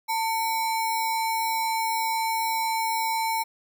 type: tone with sample-and-hold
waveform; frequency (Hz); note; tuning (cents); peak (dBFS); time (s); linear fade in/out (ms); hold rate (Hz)
sine; 899; A5; +37; -23; 0.08-3.44; 20; 3150
effects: none